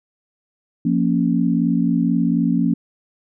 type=chord; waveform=sine; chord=Bb minor; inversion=second; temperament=equal; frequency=174.61 / 233.1 / 277.2 Hz; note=F3 / Bb3 / Db4; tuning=0 / 0 / 0 cents; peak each=-19 / -19 / -20 dBFS; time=0.85-2.74 s; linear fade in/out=5 ms; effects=none